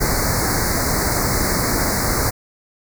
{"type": "band-stop noise", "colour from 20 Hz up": "pink", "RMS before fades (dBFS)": -19, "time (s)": [0, 2.31], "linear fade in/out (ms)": 20, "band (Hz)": [2200, 4200], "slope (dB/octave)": 96, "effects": []}